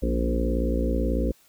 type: harmonic tone with a mistuned harmonic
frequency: 58.27 Hz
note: A#1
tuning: in tune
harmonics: 1 / 3 / 4 / 5 / 6 / 7 / 8 / 9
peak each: -24 / -33 / -30 / -31 / -34 / -36 / -34 / -32 dBFS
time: 0.02-1.32 s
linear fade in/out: 10 ms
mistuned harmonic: 5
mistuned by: -32 cents
effects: white hiss -59 dBFS RMS until 1.48 s